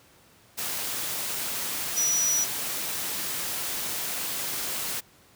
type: tone in noise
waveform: sine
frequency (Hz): 5860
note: F#8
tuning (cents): -18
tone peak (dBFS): -22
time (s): 1.96-2.45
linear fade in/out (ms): 20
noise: white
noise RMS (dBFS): -31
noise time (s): 0.57-5.01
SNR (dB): +6
effects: pink hiss -57 dBFS RMS until 5.35 s + high-pass 80 Hz 12 dB/octave